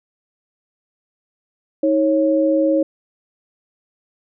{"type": "tone pair together", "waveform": "sine", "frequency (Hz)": [316.1, 549], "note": ["D#4", "C#5"], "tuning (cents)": [27, -17], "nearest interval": "minor seventh", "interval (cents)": 956, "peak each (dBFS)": -16, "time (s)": [1.83, 2.83], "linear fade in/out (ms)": 5, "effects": []}